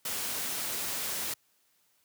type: noise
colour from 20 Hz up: white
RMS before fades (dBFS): -34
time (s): 0.05-1.34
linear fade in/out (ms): 5
effects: white hiss -70 dBFS RMS until 2.04 s + high-pass 80 Hz 12 dB/octave